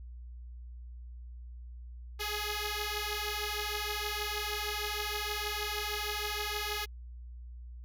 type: beating tone pair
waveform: 5% pulse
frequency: 415.3 / 421.7 Hz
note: G#4 / G#4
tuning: 0 / +26 cents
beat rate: 6.4 Hz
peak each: -25 dBFS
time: 2.19-6.86 s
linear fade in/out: 20 ms
effects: added 60 Hz sine -43 dBFS peak until 7.84 s